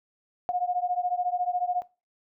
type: beating tone pair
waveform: sine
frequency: 713 / 727 Hz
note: F5 / F#5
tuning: +36 / -31 cents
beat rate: 14 Hz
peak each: -28 dBFS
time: 0.49-1.82 s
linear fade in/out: 0 ms
effects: noise-tail reverb RT60 0.3 s tail -20 dB re dry